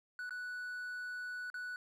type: tone with dropouts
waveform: triangle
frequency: 1480 Hz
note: F#6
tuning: in tune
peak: -38 dBFS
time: 0.19-1.76 s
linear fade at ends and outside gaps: 1 ms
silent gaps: 0.294-0.307 / 1.501-1.542 s
effects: none